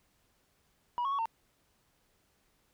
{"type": "tone with pitch steps", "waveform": "sine", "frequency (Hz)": [968, 1098, 1118, 908], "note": ["B5", "C#6", "C#6", "A#5"], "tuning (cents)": [-35, -17, 14, -46], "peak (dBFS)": -27, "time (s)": [0.98, 1.256], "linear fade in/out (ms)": 0, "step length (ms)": 69, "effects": ["tanh soft clip ceiling -28 dBFS", "pink hiss -72 dBFS RMS until 2.73 s"]}